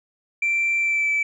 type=tone with pitch glide; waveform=sine; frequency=2349 to 2313 Hz; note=D7 to D7; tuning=0 to -27 cents; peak=-17 dBFS; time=0.42-1.23 s; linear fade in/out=5 ms; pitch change=-27 cents; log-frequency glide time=0.78-1.11 s; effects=tanh soft clip ceiling -16 dBFS